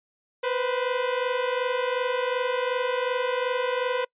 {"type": "tone pair together", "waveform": "sawtooth", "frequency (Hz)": [489.3, 512], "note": ["B4", "C5"], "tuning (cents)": [-16, -38], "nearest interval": "minor second", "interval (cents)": 78, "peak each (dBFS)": -23, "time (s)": [0.43, 4.05], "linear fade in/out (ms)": 10, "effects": ["noise-tail reverb RT60 0.1 s tail -26 dB re dry", "resampled to 8000 Hz"]}